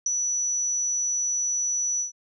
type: tone with ADSR envelope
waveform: sine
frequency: 5920 Hz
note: F#8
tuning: in tune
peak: -19 dBFS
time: 0.06-2.12 s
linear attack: 4 ms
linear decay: 15 ms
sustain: -4 dB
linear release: 120 ms
effects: none